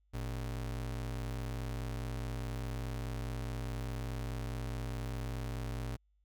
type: ring-modulated tone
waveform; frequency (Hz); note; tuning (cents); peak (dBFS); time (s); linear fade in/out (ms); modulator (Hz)
square; 84.4; E2; +41; -34; 0.13-5.97; 20; 32.4
effects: added 50 Hz sine -69 dBFS peak until 6.24 s